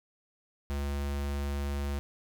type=tone; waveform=square; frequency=70.8 Hz; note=C#2; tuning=37 cents sharp; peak=-31 dBFS; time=0.7-1.99 s; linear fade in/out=0 ms; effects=10-bit